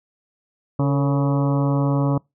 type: harmonic tone with a mistuned harmonic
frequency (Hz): 140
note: C#3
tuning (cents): +18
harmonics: 1 / 2 / 3 / 4 / 5 / 6 / 7 / 8 / 9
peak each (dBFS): -18 / -22 / -31 / -28 / -36 / -35 / -34 / -34 / -39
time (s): 0.79-2.18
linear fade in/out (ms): 5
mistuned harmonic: 3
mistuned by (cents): +97
effects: noise-tail reverb RT60 0.2 s tail -25 dB re dry